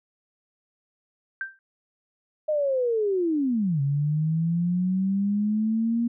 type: tone with exponential decay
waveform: sine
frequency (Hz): 1568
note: G6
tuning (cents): 0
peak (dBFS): -24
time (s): 1.41-1.59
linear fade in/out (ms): 1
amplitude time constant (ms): 39
type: linear two-way sweep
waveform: sine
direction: down then up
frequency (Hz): 622.3 to 137.4 to 237.1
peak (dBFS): -21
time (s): 2.48-6.08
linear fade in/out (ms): 10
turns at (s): 3.81
effects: none